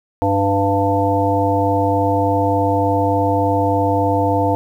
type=harmonic tone with a mistuned harmonic; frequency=98.7 Hz; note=G2; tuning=12 cents sharp; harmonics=1 / 3 / 5 / 7 / 9; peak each=-20 / -20 / -20 / -20 / -20 dBFS; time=0.22-4.55 s; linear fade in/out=0 ms; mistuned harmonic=5; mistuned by=+17 cents; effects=8-bit